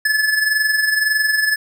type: tone with amplitude modulation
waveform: square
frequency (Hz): 1724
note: A6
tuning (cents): -36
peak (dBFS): -13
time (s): 0.05-1.56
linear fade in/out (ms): 5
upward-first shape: sine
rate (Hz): 21.8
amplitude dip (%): 55
effects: none